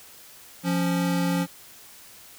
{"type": "tone pair together", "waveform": "square", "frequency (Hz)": [174.6, 277.2], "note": ["F3", "C#4"], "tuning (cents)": [0, 0], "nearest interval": "minor sixth", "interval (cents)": 800, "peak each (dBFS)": [-24, -28], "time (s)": [0.63, 1.47], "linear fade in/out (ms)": 50, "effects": ["white hiss -48 dBFS RMS until 2.38 s"]}